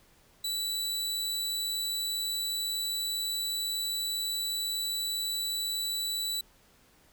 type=tone; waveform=sawtooth; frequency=3951 Hz; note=B7; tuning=in tune; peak=-27 dBFS; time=0.44-6.41 s; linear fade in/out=5 ms; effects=pink hiss -62 dBFS RMS until 7.12 s